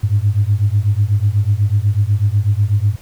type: beating tone pair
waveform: sine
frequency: 98.8 / 106.9 Hz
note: G2 / A2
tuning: +14 / -49 cents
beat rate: 8.1 Hz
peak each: -14 / -14 dBFS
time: 0.03-2.96 s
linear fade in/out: 10 ms
effects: tanh soft clip ceiling -4 dBFS + pink hiss -45 dBFS RMS until 3.01 s